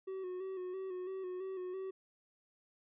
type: tone with vibrato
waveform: triangle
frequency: 372.9 Hz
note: F#4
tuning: 14 cents sharp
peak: -37 dBFS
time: 0.07-1.91 s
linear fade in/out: 10 ms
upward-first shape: square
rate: 3 Hz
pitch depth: 38 cents each way
effects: resampled to 8000 Hz